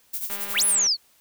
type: noise with tremolo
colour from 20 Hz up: violet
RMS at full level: -28 dBFS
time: 0.13-0.76 s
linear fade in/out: 10 ms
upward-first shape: sine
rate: 11 Hz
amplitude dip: 65%
type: click train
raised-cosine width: 0.3 ms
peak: -22 dBFS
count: 115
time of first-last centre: 0.3-0.867 s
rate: 201 Hz
type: exponential two-way sweep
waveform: sine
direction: up then down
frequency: 915 to 11120 to 4215 Hz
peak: -18 dBFS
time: 0.53-0.97 s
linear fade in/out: 50 ms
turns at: 0.64 s
effects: white hiss -60 dBFS RMS until 1.2 s